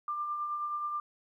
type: tone with tremolo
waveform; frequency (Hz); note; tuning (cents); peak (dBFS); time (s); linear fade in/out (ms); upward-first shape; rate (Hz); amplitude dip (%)
sine; 1191; D6; +24; -30; 0.08-1; 2; triangle; 9.4; 40
effects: 12-bit